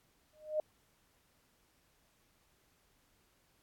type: tone with exponential growth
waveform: sine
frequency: 614 Hz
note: D#5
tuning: 23 cents flat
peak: -27 dBFS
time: 0.33-0.6 s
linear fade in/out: 2 ms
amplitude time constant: 57 ms
effects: pink hiss -72 dBFS RMS until 3.62 s + AAC 64 kbps